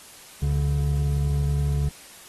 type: tone pair together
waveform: triangle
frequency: 70.6 / 142.84 Hz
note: C#2 / D3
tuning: +32 / -48 cents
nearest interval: octave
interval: 1220 cents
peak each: -21 dBFS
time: 0.42-1.89 s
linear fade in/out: 5 ms
effects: white hiss -46 dBFS RMS until 2.28 s + AAC 32 kbps